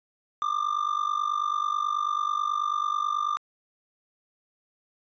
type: tone with amplitude modulation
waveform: triangle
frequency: 1194 Hz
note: D6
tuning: 28 cents sharp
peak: -19 dBFS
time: 0.42-3.37 s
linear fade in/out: 0 ms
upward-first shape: sine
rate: 49.2 Hz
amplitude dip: 85%
effects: resampled to 16000 Hz